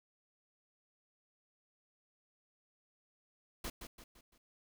pink noise with echo, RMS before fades -41 dBFS, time 3.64-3.7 s, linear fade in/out 5 ms, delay 170 ms, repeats 4, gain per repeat -7 dB, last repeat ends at 4.38 s, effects none

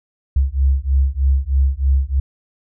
sine beating tone pair, 66.2 / 69.4 Hz, C2 / C#2, +21 / +3 cents, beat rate 3.2 Hz, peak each -16 dBFS, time 0.36-2.2 s, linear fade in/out 5 ms, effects none

